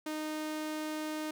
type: tone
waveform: sawtooth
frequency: 308.4 Hz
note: D#4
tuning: 15 cents flat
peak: -31 dBFS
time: 0.06-1.31 s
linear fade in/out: 5 ms
effects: none